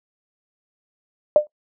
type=tone with exponential decay; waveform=sine; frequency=600 Hz; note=D5; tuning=37 cents sharp; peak=-5 dBFS; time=1.36-1.47 s; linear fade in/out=1 ms; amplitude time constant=23 ms; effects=noise-tail reverb RT60 0.1 s tail -17 dB re dry